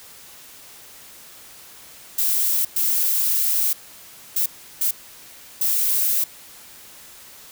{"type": "noise bursts at uneven times", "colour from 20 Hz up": "violet", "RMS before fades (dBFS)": -20, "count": 5, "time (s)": [[2.18, 2.65], [2.76, 3.73], [4.36, 4.46], [4.81, 4.91], [5.61, 6.24]], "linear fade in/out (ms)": 5, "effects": ["white hiss -44 dBFS RMS until 7.51 s"]}